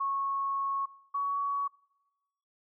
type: tone pair in turn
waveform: sine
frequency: 1100 / 1124.4 Hz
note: C#6 / C#6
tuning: -14 / +24 cents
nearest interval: unison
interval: 38 cents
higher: second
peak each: -28 dBFS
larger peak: neither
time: 0-0.86 / 1.14-1.68 s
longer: first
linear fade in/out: 10 ms
effects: noise-tail reverb RT60 0.9 s tail -23 dB re dry